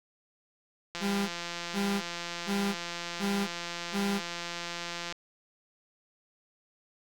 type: click train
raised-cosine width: 0.2 ms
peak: -19 dBFS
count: 719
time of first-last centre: 0.95-5.124 s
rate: 172 Hz
type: tone bursts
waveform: 35% pulse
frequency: 200 Hz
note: G3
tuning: 35 cents sharp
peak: -26 dBFS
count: 5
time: 1-4.21 s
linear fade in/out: 50 ms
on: 290 ms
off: 440 ms
effects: none